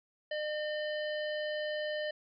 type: harmonic tone with a mistuned harmonic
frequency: 606 Hz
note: D#5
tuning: 46 cents flat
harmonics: 1 / 3 / 5 / 7 / 8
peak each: -34 / -40 / -44 / -52 / -54 dBFS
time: 0.31-2.11 s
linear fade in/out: 5 ms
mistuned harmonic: 7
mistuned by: -33 cents
effects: none